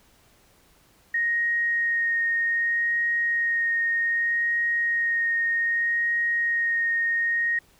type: tone with vibrato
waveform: sine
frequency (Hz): 1864.7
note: A#6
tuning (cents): 0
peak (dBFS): -21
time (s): 1.14-7.59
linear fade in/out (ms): 5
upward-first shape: sine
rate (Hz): 0.64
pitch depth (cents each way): 10
effects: pink hiss -59 dBFS RMS until 7.79 s